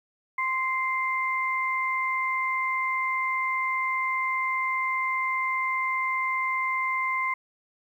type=tone pair together; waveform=sine; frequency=1045 / 2090 Hz; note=C6 / C7; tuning=-2 / -2 cents; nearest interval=octave; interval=1200 cents; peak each=-27 dBFS; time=0.38-7.34 s; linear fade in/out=5 ms; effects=10-bit